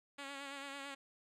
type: tone with vibrato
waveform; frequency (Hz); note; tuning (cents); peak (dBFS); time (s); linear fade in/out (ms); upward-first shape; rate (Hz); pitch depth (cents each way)
5% pulse; 278.2; C#4; +6; -33; 0.18-0.95; 10; sine; 9; 35
effects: low-pass 8000 Hz 12 dB/octave